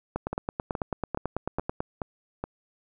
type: two click trains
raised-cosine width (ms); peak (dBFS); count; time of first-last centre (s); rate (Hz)
1; -14 / -16; 16 / 6; 0.16-1.805 / 0.33-2.44; 9.12 / 2.37
effects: none